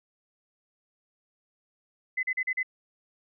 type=tone bursts; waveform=sine; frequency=2031 Hz; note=B6; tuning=48 cents sharp; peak=-25 dBFS; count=5; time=2.17-2.631 s; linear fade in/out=10 ms; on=61 ms; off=39 ms; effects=none